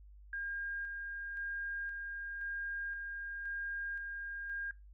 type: tone with tremolo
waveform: sine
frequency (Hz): 1613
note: G6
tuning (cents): +49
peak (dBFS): -37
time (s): 0.33-4.71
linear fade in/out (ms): 2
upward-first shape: square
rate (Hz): 0.96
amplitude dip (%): 30
effects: noise-tail reverb RT60 0.2 s tail -19 dB re dry + added 50 Hz sine -53 dBFS peak until 4.93 s